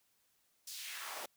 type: noise with high-pass filter sweep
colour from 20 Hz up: pink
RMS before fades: -45 dBFS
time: 0.67-1.26 s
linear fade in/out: 5 ms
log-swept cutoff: 5500 to 520 Hz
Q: 1.6
effects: white hiss -75 dBFS RMS until 1.36 s